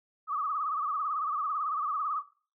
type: tone with vibrato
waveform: sine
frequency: 1200 Hz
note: D6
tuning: 37 cents sharp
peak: -28 dBFS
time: 0.27-2.23 s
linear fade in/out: 50 ms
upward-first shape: sine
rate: 18 Hz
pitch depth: 120 cents each way
effects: noise-tail reverb RT60 0.4 s tail -17 dB re dry